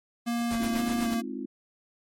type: tone with vibrato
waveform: square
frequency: 233.1 Hz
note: A#3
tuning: in tune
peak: -27 dBFS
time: 0.26-1.22 s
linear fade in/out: 20 ms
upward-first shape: square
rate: 1.9 Hz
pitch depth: 18 cents each way
type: noise with tremolo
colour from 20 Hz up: pink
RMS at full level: -36 dBFS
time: 0.5-1.15 s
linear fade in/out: 10 ms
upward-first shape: sine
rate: 8.1 Hz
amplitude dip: 70%
type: chord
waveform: sine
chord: F minor seventh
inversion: first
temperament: just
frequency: 209.5 / 261.9 / 314.3 / 349.2 Hz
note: Ab3 / C4 / Eb4 / F4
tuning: +15 / +2 / +18 / 0 cents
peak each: -39 / -35 / -40 / -39 dBFS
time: 0.59-1.46 s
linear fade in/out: 10 ms
effects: MP3 64 kbps